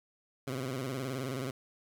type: tone with vibrato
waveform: 15% pulse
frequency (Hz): 130.81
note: C3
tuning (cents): 0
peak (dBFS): -28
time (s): 0.47-1.51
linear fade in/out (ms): 5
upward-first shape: square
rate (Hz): 19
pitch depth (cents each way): 83
effects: none